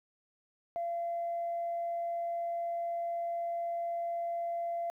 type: tone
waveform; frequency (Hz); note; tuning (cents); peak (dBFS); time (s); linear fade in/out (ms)
sine; 684; F5; -36; -31; 0.76-4.9; 0
effects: tanh soft clip ceiling -28 dBFS + 12-bit